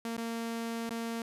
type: tone with dropouts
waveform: sawtooth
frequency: 230 Hz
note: A#3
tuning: 23 cents flat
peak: -30 dBFS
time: 0.05-1.22 s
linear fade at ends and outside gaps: 2 ms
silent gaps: 0.167-0.178 / 0.893-0.907 s
effects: resampled to 32000 Hz